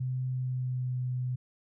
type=tone with pitch glide; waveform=sine; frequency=128.4 to 126.12 Hz; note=C3 to B2; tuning=-32 to +37 cents; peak=-29 dBFS; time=0-1.36 s; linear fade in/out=10 ms; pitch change=-31 cents; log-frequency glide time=0.26-0.99 s; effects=none